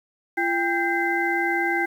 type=tone cluster; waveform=sine; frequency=341.3 / 795 / 1576 / 2055 Hz; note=F4 / G5 / G6 / C7; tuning=-40 / +24 / +9 / -32 cents; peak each=-26 dBFS; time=0.37-1.86 s; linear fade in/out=10 ms; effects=8-bit